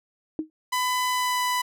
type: tone with exponential decay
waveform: sine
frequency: 313.1 Hz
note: D#4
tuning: 11 cents sharp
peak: -21 dBFS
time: 0.39-0.5 s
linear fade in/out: 1 ms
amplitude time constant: 22 ms
type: tone with pitch glide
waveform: sawtooth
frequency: 1002 to 995.1 Hz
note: B5 to B5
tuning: +25 to +13 cents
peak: -19 dBFS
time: 0.72-1.62 s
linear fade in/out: 10 ms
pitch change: -12 cents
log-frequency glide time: 1.1-1.41 s
effects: none